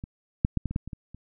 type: clicks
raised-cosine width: 5 ms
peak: -23 / -8 / -11 / -16 / -21 / -14 / -24 / -23 / -30 dBFS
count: 9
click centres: 0.039 / 0.449 / 0.573 / 0.657 / 0.71 / 0.761 / 0.876 / 0.932 / 1.146 s
effects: none